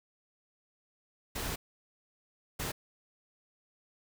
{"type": "noise bursts at uneven times", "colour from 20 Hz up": "pink", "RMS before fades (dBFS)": -36, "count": 2, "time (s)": [[1.35, 1.56], [2.59, 2.72]], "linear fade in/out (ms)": 10, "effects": []}